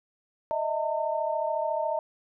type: tone cluster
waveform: sine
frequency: 614 / 648 / 907 Hz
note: D#5 / E5 / A#5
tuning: -23 / -30 / -48 cents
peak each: -30 dBFS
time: 0.51-1.99 s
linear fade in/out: 0 ms
effects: none